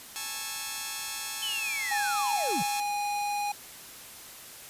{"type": "chord", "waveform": "5% pulse", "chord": "A major seventh", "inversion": "third", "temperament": "just", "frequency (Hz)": [825, 880, 1100, 1320], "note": ["G#5", "A5", "C#6", "E6"], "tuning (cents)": [-12, 0, -14, 2], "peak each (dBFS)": [-29, -28, -31, -30], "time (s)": [0.16, 2.8], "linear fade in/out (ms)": 0}
{"type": "linear sweep", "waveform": "triangle", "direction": "down", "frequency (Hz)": [3100, 130.81], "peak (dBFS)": -29, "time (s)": [1.42, 2.63], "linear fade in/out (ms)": 10}
{"type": "tone", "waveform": "square", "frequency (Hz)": 822, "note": "G#5", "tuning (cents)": -18, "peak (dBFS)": -29, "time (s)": [1.91, 3.52], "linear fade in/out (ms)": 5}
{"effects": ["white hiss -46 dBFS RMS until 4.69 s", "resampled to 32000 Hz"]}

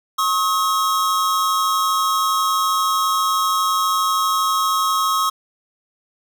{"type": "tone pair together", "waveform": "square", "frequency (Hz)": [1087.4, 1275], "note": ["C#6", "D#6"], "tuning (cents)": [-34, 42], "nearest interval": "minor third", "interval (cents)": 276, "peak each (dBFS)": -20, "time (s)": [0.18, 5.3], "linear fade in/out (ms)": 10, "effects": []}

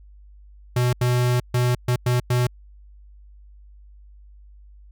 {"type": "tone bursts at uneven times", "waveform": "square", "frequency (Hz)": 123.47, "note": "B2", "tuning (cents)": 0, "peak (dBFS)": -18, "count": 6, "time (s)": [[0.76, 0.93], [1.01, 1.4], [1.54, 1.75], [1.88, 1.96], [2.06, 2.2], [2.3, 2.47]], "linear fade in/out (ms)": 5, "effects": ["added 50 Hz sine -44 dBFS peak until 4.91 s"]}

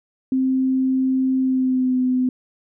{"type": "tone with pitch glide", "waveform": "sine", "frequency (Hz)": [261.6, 254.3], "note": ["C4", "C4"], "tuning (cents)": [0, -49], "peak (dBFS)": -16, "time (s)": [0.32, 2.29], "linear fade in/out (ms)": 2, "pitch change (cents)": -49, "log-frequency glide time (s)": [1.4, 1.98], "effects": []}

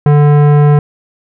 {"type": "tone with tanh clipping", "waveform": "sine", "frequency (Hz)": 146.83, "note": "D3", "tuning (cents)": 0, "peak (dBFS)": -6, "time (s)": [0.06, 0.79], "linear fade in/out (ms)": 2, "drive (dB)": 17, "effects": []}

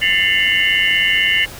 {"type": "tone cluster", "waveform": "sine", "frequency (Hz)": [1777, 2051, 2147, 2786, 2970], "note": ["A6", "C7", "C7", "F7", "F#7"], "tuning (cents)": [17, -35, 44, -5, 6], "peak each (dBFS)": -19, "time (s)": [0.01, 1.46], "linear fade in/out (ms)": 20, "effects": ["pink hiss -34 dBFS RMS until 1.59 s"]}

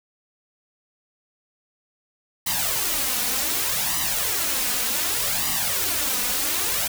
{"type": "noise with flanger", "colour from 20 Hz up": "white", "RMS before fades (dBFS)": -24, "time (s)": [2.46, 6.88], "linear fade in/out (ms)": 10, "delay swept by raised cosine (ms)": [1, 4.1], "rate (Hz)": 0.66, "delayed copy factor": 0.7, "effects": []}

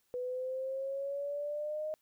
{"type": "exponential sweep", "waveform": "sine", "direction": "up", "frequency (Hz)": [493.9, 622.3], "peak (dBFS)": -34, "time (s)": [0.14, 1.94], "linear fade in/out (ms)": 0, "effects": ["white hiss -75 dBFS RMS until 2.01 s"]}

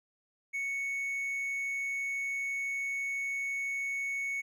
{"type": "tone", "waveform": "triangle", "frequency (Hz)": 2217, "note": "C#7", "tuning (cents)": 0, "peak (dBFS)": -30, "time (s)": [0.53, 4.42], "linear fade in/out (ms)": 20, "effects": []}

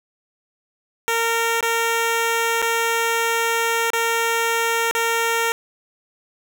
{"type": "tone with dropouts", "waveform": "10% pulse", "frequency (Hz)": 460, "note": "A#4", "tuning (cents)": -23, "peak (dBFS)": -10, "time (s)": [1.08, 5.52], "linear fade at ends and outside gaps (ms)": 0, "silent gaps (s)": [[1.608, 1.627], [2.618, 2.624], [3.903, 3.933], [4.911, 4.95]], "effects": []}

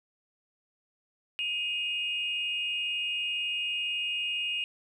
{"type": "tone pair together", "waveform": "sine", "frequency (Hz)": [2508, 2846], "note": ["D#7", "F7"], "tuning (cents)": [13, 32], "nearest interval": "major second", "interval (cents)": 219, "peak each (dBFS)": [-32, -30], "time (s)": [1.39, 4.64], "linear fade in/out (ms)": 0, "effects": ["tanh soft clip ceiling -21 dBFS", "11-bit"]}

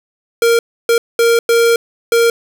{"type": "tone bursts at uneven times", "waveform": "square", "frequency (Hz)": 465.3, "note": "A#4", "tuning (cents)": -3, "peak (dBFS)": -9, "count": 5, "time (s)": [[0.42, 0.59], [0.89, 0.98], [1.19, 1.39], [1.49, 1.76], [2.12, 2.3]], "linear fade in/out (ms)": 2, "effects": []}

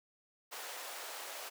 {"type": "high-pass noise", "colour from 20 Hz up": "pink", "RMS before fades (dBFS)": -45, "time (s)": [0.51, 1.5], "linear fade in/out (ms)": 20, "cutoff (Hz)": 510, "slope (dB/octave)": 24, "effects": []}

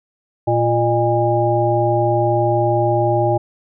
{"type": "harmonic tone with a mistuned harmonic", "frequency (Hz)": 116.54, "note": "A#2", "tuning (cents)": 0, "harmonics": [1, 3, 5, 7], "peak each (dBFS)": [-19, -19, -19, -19], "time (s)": [0.47, 3.38], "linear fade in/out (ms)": 10, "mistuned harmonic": 5, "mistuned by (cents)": 68, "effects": []}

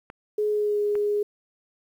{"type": "clicks", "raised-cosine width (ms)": 0.5, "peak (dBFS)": -24, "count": 2, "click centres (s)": [0.101, 0.954]}
{"type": "tone with pitch glide", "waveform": "sine", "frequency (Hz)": [421.6, 414.1], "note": ["G#4", "G#4"], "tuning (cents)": [26, -5], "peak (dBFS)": -21, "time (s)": [0.38, 1.23], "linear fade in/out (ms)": 5, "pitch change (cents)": -31, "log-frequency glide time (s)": [0.49, 0.8]}
{"effects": ["9-bit"]}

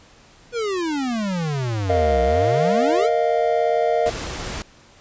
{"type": "exponential two-way sweep", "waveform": "square", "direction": "down then up", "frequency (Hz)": [493.9, 61.74, 493.9], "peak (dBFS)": -22, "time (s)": [0.52, 3.1], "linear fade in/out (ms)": 50, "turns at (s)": 2.23}
{"type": "chord", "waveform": "triangle", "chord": "Bb suspended fourth", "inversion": "none", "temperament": "just", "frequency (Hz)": [466.2, 621.6, 699.2], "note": ["Bb4", "Eb5", "F5"], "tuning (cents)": [0, -2, 2], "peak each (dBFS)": -19, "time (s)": [1.89, 4.1], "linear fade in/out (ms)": 10}
{"type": "noise", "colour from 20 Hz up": "pink", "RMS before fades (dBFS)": -29, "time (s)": [4.06, 4.62], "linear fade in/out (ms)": 0}
{"effects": ["pink hiss -50 dBFS RMS until 5 s", "resampled to 16000 Hz"]}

